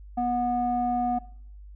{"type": "tone with low-pass filter", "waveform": "square", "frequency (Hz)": 243.5, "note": "B3", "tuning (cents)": -24, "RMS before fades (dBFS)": -26, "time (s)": [0.17, 1.19], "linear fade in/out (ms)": 10, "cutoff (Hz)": 790, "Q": 6.5, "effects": ["noise-tail reverb RT60 0.6 s tail -20 dB re dry", "added 50 Hz sine -42 dBFS peak until 1.75 s"]}